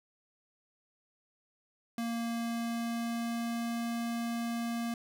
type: tone with pitch glide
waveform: square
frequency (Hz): 232.2 to 233.5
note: A#3 to A#3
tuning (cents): -7 to +3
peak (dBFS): -33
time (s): 1.98-4.94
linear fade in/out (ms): 2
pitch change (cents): +10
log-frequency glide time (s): 2.19-3.88
effects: none